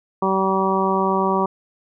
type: harmonic tone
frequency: 191.6 Hz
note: G3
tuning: 39 cents flat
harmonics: 1 / 2 / 3 / 4 / 5 / 6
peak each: -23 / -22 / -27 / -26 / -22 / -24 dBFS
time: 0.22-1.46 s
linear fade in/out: 5 ms
effects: none